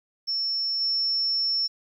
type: tone with level steps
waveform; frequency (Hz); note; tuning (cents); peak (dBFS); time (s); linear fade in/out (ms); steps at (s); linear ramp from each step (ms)
sine; 5400; E8; +41; -24 / -22; 0.27-1.68; 20; 0.8; 20
effects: 10-bit